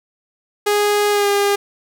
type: tone with pitch glide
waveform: sawtooth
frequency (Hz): 413.6 to 404.2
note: G#4 to G#4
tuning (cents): -7 to -47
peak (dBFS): -10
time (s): 0.66-1.56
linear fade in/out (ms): 10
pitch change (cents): -40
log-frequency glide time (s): 1.11-1.28
effects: none